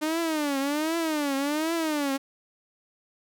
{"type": "tone with vibrato", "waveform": "sawtooth", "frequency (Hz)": 301.7, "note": "D4", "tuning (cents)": 47, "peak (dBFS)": -21, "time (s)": [0.01, 2.18], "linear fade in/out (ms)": 20, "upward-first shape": "triangle", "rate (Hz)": 1.3, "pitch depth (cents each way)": 200, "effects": []}